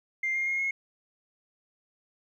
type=tone with pitch steps; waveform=sine; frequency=2102 / 2123 / 2144 / 2165 Hz; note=C7 / C7 / C7 / C#7; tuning=+7 / +25 / +42 / -41 cents; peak=-25 dBFS; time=0.23-0.71 s; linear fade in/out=5 ms; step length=120 ms; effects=tanh soft clip ceiling -22 dBFS + 11-bit